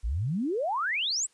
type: exponential sweep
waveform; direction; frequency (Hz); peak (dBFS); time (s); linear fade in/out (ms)
sine; up; 48.95 to 8280; -26; 0.03-1.27; 20
effects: white hiss -65 dBFS RMS until 1.33 s + resampled to 22050 Hz

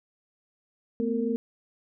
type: tone cluster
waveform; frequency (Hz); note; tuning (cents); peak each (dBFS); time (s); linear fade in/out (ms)
sine; 223.5 / 249.3 / 458; A3 / B3 / A#4; +27 / +16 / -31; -29; 1-1.36; 0
effects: none

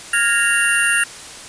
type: tone cluster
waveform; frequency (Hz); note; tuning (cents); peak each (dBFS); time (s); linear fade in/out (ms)
sine; 1410 / 1656 / 1845 / 2773 / 9240; F6 / G#6 / A#6 / F7 / D9; +16 / -5 / -18 / -13 / -29; -20; 0.13-1.04; 5
effects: white hiss -35 dBFS RMS until 1.48 s + resampled to 22050 Hz

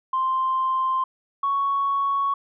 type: tone pair in turn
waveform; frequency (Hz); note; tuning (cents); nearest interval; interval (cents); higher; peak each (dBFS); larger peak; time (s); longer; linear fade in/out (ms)
sine; 1046.5 / 1111.5; C6 / C#6; 0 / +4; minor second; 104; second; -19; neither; 0.13-1.04 / 1.43-2.34; neither; 5
effects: tanh soft clip ceiling -15 dBFS

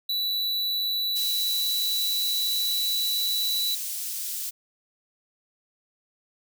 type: tone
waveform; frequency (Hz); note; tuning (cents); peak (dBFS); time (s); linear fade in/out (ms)
square; 3951; B7; 0; -25; 0.09-3.75; 5
type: high-pass noise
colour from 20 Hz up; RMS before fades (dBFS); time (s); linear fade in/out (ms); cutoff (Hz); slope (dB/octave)
white; -32; 1.15-4.51; 20; 4600; 12
effects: none

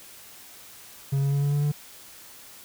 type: tone with pitch steps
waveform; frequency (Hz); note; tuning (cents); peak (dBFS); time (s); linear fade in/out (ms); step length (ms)
triangle; 137.7 / 139.46 / 141.24 / 143.05 / 144.88 / 146.73; C#3 / C#3 / C#3 / D3 / D3 / D3; -11 / +11 / +33 / -45 / -23 / -1; -19; 1.12-1.72; 10; 100
effects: white hiss -47 dBFS RMS until 2.64 s

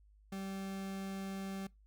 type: tone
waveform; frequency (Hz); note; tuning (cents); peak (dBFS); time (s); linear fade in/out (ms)
40% pulse; 193.8; G3; -20; -39; 0.32-1.67; 5
effects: noise-tail reverb RT60 0.2 s tail -23 dB re dry + added 51 Hz sine -61 dBFS peak until 1.86 s

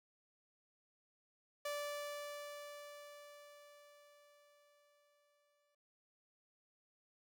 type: tone with exponential decay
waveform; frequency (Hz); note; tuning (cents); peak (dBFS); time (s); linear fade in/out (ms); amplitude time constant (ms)
sawtooth; 583; D5; -13; -35; 1.65-5.75; 5; 890
effects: none

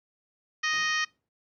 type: harmonic tone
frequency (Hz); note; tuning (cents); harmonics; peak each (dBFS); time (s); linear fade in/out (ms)
622.3; D#5; 0; 2 / 3 / 4 / 5 / 6 / 7 / 8 / 9 / 10; -33 / -28 / -34 / -35 / -43 / -39 / -43 / -37 / -44; 0.63-1.05; 10
type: noise with exponential decay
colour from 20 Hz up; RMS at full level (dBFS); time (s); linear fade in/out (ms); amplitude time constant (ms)
brown; -40; 0.73-1.29; 5; 120
effects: noise-tail reverb RT60 0.2 s tail -22 dB re dry + high-pass 150 Hz 12 dB/octave

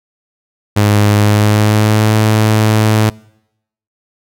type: tone with pitch glide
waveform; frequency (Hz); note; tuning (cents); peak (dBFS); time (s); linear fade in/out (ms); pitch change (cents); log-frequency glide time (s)
sawtooth; 103.83 to 108.49; G#2 to A2; 0 to -24; -4; 0.76-3.1; 10; +76; 1.15-2.14
effects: noise-tail reverb RT60 0.8 s tail -24 dB re dry

